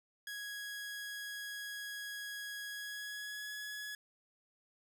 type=tone with pitch glide; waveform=sawtooth; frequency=1661.2 to 1686.3 Hz; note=G#6 to G#6; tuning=0 to +26 cents; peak=-38 dBFS; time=0.27-3.95 s; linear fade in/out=2 ms; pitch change=+26 cents; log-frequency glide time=2.66-3.51 s; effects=none